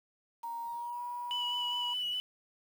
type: tone with pitch glide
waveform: sine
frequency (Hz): 932.3 to 968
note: A#5 to B5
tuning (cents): 0 to -35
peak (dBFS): -36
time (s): 0.43-1.94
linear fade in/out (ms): 10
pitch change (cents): +65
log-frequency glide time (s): 0.64-1.01
type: tone with vibrato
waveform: sine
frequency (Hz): 2960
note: F#7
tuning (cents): 0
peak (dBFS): -31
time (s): 1.31-2.2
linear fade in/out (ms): 0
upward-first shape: sine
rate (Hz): 4.9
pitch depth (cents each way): 21
effects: tanh soft clip ceiling -26 dBFS + 9-bit